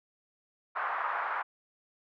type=band-pass noise; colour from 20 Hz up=pink; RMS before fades=-33 dBFS; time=0.75-1.43 s; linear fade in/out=20 ms; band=890 to 1500 Hz; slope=24 dB/octave; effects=none